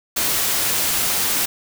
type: noise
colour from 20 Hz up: white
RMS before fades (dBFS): -20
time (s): 0.16-1.46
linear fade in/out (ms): 10
effects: none